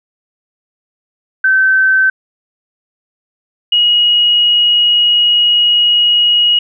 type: tone pair in turn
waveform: sine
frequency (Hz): 1540 / 2895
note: G6 / F#7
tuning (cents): -31 / -38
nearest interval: major seventh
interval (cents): 1093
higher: second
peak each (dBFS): -7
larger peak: neither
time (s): 1.44-2.1 / 3.72-6.59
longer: second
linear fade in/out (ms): 5
effects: none